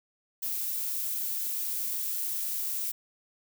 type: noise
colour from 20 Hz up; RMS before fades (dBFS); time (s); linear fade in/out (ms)
violet; -32; 0.42-2.92; 10
effects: none